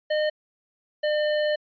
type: tone pair in turn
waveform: square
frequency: 610 / 602.6 Hz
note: D#5 / D5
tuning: -34 / +44 cents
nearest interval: unison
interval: 22 cents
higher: first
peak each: -22 / -22 dBFS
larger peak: neither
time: 0.1-0.3 / 1.03-1.56 s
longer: second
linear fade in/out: 10 ms
effects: resampled to 11025 Hz